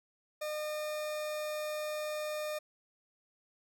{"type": "tone", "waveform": "40% pulse", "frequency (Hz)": 607, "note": "D#5", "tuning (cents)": -43, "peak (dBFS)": -34, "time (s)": [0.41, 2.59], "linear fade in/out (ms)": 10, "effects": []}